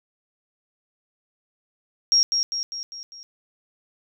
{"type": "tone with echo", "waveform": "sine", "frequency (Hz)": 5588, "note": "F8", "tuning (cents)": 0, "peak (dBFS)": -14, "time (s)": [2.12, 2.23], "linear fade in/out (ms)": 0, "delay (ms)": 200, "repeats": 5, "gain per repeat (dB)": -5, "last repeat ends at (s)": 3.23, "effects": []}